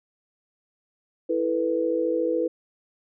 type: chord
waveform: sine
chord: E suspended fourth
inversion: none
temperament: equal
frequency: 329.6 / 440 / 493.9 Hz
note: E4 / A4 / B4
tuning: 0 / 0 / 0 cents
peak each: -26 / -29 / -24 dBFS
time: 1.29-2.48 s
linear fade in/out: 10 ms
effects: none